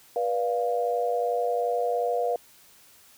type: chord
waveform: sine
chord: B diminished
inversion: none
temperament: equal with one note detuned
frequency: 484.6 / 587.3 / 698.5 Hz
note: B4 / D5 / F5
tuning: -33 / 0 / 0 cents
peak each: -26 / -32 / -27 dBFS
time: 0.16-2.36 s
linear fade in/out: 2 ms
effects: white hiss -55 dBFS RMS until 3.17 s